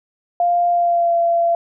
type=tone with pitch glide; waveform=sine; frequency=698.5 to 681.4 Hz; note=F5 to F5; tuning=0 to -43 cents; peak=-13 dBFS; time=0.4-1.55 s; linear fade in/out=2 ms; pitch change=-43 cents; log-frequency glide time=0.7-1.16 s; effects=none